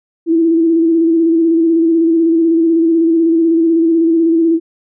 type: tone with vibrato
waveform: sine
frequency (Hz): 329.6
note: E4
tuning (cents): 0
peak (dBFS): -8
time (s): 0.26-4.6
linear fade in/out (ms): 50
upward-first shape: square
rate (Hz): 16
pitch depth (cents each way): 30
effects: none